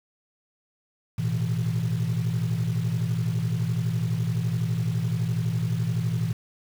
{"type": "chord", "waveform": "sine", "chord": "A suspended second", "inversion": "none", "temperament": "equal with one note detuned", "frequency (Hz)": [111.6, 123.47, 164.81], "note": ["A2", "B2", "E3"], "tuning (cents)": [25, 0, 0], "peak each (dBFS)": -26, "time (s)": [1.18, 6.33], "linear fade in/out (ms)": 10, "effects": ["tanh soft clip ceiling -18 dBFS", "7-bit"]}